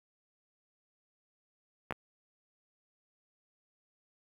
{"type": "clicks", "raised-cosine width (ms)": 0.5, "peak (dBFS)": -19, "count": 2, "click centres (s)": [1.908, 1.923], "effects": ["high-pass 60 Hz 12 dB/octave", "8-bit"]}